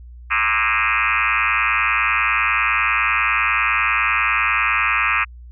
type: tone with frequency modulation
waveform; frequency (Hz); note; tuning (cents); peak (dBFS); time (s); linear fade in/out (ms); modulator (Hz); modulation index
sine; 1857; A#6; -7; -15; 0.3-5.25; 20; 110; 7
effects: added 60 Hz sine -36 dBFS peak until 5.51 s